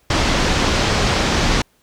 pink low-pass noise, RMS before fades -17 dBFS, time 0.1-1.62 s, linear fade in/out 5 ms, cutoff 6200 Hz, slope 24 dB/octave, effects pink hiss -59 dBFS RMS until 1.82 s

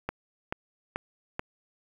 click train, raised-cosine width 0.5 ms, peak -15 dBFS, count 4, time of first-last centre 0.09-1.394 s, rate 2.3 Hz, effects 8-bit

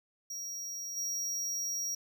square tone with level steps, 5670 Hz, F8, 25 cents sharp, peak -38 / -33 dBFS, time 0.3-1.95 s, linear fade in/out 5 ms, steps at 0.96 s, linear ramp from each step 20 ms, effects none

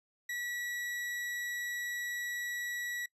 40% pulse tone, 1936 Hz, B6, 35 cents flat, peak -35 dBFS, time 0.29-3.06 s, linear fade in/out 5 ms, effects noise-tail reverb RT60 0.1 s tail -22 dB re dry + resampled to 32000 Hz

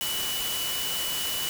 sine tone in noise, 2960 Hz, F#7, in tune, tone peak -31 dBFS, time 0.01-1.49 s, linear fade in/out 0 ms, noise white, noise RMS -31 dBFS, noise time 0.01-1.49 s, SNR -3 dB, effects none

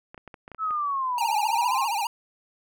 clicks, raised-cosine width 0.5 ms, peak -27 dBFS, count 8, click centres 0.145 / 0.178 / 0.277 / 0.342 / 0.479 / 0.517 / 0.547 / 0.708 s
sine linear two-way sweep, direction down then up, 1318.5 to 830.6 to 1106 Hz, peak -24 dBFS, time 0.58-1.88 s, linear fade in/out 50 ms, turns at 1.4 s
square tone with vibrato, 869 Hz, A5, 22 cents flat, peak -25 dBFS, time 1.18-2.07 s, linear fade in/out 2 ms, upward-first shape sine, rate 15 Hz, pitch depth 160 cents each way
effects none

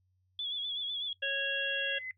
sine tone with vibrato, 3404 Hz, G#7, 42 cents sharp, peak -33 dBFS, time 0.39-1.13 s, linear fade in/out 2 ms, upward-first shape sine, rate 8 Hz, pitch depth 57 cents each way
harmonic tone, 551 Hz, C#5, 11 cents flat, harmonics 1 / 3 / 5 / 6, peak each -39 / -34 / -35 / -35 dBFS, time 1.22-1.99 s, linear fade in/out 10 ms
sine tone with exponential growth, 2035 Hz, C7, 49 cents flat, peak -35 dBFS, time 1.42-2.11 s, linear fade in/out 1 ms, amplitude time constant 150 ms
effects noise-tail reverb RT60 0.1 s tail -19 dB re dry + added 92 Hz sine -70 dBFS peak until 2.17 s

